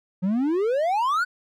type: exponential sweep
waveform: triangle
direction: up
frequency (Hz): 176.5 to 1523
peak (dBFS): -18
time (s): 0.22-1.25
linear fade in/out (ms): 20
effects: none